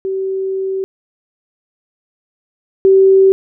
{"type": "tone pair in turn", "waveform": "sine", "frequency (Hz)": [383.4, 384.9], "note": ["G4", "G4"], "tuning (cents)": [-38, -32], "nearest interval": "unison", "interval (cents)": 6, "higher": "second", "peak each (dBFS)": [-16, -5], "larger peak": "second", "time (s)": [[0.05, 0.84], [2.85, 3.32]], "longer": "first", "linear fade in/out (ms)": 0, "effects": []}